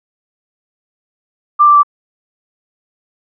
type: tone with pitch steps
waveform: sine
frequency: 1184 / 1174.5 / 1165 Hz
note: D6 / D6 / D6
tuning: +14 / 0 / -14 cents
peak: -4 dBFS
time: 1.59-1.833 s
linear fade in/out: 20 ms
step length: 81 ms
effects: none